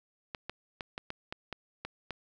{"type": "clicks", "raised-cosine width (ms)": 0.3, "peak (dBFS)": -21, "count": 9, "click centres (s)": [0.348, 0.496, 0.808, 0.979, 1.104, 1.325, 1.527, 1.85, 2.107], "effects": []}